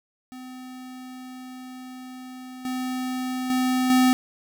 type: tone with level steps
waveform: square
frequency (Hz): 255.3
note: C4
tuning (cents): -42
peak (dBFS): -38 / -27 / -21 / -16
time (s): 0.32-4.13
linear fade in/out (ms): 0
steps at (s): 2.65 / 3.5 / 3.9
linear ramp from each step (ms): 2
effects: none